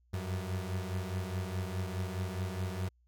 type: beating tone pair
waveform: 35% pulse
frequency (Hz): 91.4 / 96.2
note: F#2 / G2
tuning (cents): -21 / -32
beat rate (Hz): 4.8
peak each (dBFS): -34 / -37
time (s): 0.13-2.89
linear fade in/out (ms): 10
effects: added 60 Hz sine -65 dBFS peak until 3.07 s

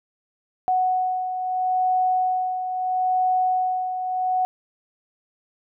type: beating tone pair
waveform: sine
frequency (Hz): 740 / 740.76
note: F#5 / F#5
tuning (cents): 0 / +2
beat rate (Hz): 0.76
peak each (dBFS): -20 / -28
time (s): 0.68-4.45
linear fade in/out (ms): 0
effects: none

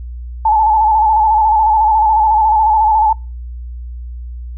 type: tone with vibrato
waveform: sine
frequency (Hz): 867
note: A5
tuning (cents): -26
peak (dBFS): -8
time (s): 0.45-3.13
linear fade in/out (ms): 5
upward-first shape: square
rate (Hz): 14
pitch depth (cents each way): 40
effects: noise-tail reverb RT60 0.3 s tail -25 dB re dry + added 60 Hz sine -24 dBFS peak until 4.57 s

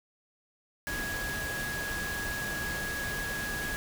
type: tone in noise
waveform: sine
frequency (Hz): 1661.2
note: G#6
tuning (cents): 0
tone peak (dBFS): -34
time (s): 0.87-3.76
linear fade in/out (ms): 0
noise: pink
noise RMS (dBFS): -37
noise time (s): 0.87-3.76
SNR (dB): 0
effects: none

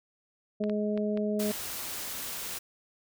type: harmonic tone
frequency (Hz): 210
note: G#3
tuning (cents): +19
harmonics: 1 / 2 / 3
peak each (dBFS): -29 / -32 / -34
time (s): 0.6-1.52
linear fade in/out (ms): 10
type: clicks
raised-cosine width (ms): 0.3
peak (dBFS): -26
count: 5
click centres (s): 0.639 / 0.697 / 0.976 / 1.174 / 1.515
type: noise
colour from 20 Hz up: white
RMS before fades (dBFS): -37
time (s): 1.39-2.59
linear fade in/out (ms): 10
effects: none

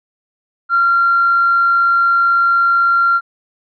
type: tone with tanh clipping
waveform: triangle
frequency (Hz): 1379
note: F6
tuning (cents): -22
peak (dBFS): -9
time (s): 0.69-3.21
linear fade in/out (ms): 50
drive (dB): 1
effects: resampled to 11025 Hz

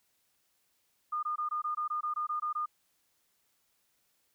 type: tone bursts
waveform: sine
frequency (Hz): 1218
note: D#6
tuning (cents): -37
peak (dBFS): -30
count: 12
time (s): 1.12-2.66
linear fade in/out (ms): 10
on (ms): 110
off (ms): 20
effects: white hiss -74 dBFS RMS until 4.34 s

